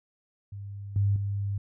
sine tone with level steps, 100.2 Hz, G2, 38 cents sharp, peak -36 / -21 / -27 dBFS, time 0.52-1.58 s, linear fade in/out 5 ms, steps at 0.96 / 1.16 s, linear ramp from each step 2 ms, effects none

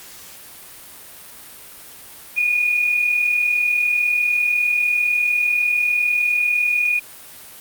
sine tone pair together, 2449 / 2489 Hz, D#7 / D#7, -28 / 0 cents, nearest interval unison, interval 28 cents, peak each -16 / -25 dBFS, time 2.36-7 s, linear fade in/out 20 ms, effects white hiss -40 dBFS RMS until 7.6 s + Opus 48 kbps

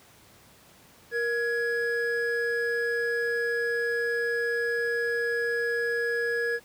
triangle tone pair together, 470.3 / 1676 Hz, A#4 / G#6, +15 / +15 cents, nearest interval octave + minor seventh, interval 2200 cents, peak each -26 dBFS, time 1.11-6.6 s, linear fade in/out 50 ms, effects pink hiss -55 dBFS RMS until 6.64 s + high-pass 80 Hz 12 dB/octave

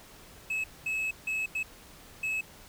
triangle tone bursts at uneven times, 2585 Hz, E7, 34 cents flat, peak -27 dBFS, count 5, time 0.5-0.64 / 0.86-1.11 / 1.27-1.46 / 1.55-1.63 / 2.23-2.41 s, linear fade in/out 5 ms, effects pink hiss -52 dBFS RMS until 2.68 s

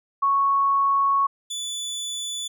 sine / 25% pulse tone pair in turn, 1107 / 3472 Hz, C#6 / A7, -3 / -24 cents, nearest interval octave + minor sixth, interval 1979 cents, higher second, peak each -17 / -24 dBFS, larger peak first, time 0.22-1.27 / 1.5-2.48 s, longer first, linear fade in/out 10 ms, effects none

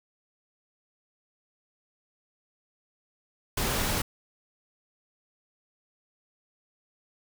pink noise, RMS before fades -28 dBFS, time 3.57-4.02 s, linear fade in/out 5 ms, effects none

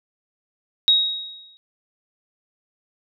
sine tone with exponential decay, 3785 Hz, A#7, 26 cents sharp, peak -10 dBFS, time 0.88-1.57 s, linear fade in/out 0 ms, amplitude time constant 150 ms, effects none

